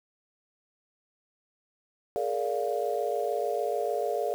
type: chord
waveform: sine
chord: Bb dominant seventh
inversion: third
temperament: just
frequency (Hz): 419.5 / 466.2 / 582.7 / 699.2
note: Ab4 / Bb4 / D5 / F5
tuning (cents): +17 / 0 / -14 / +2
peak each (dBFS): -32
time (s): 2.16-4.34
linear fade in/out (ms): 0
effects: 8-bit